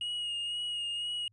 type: tone with vibrato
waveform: triangle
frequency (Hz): 2874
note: F7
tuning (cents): +49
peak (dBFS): -31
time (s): 0.01-1.28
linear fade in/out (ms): 2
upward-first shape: sine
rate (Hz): 2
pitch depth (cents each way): 24
effects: added 106 Hz sine -65 dBFS peak until 1.32 s + resampled to 24000 Hz